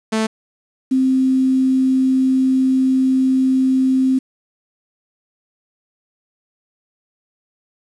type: tone pair in turn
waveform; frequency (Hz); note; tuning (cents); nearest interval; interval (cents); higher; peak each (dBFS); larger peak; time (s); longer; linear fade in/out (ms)
sawtooth / sine; 220 / 261.6; A3 / C4; 0 / 0; minor third; 300; second; -12; neither; 0.12-0.27 / 0.91-4.19; second; 10
effects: resampled to 22050 Hz + 7-bit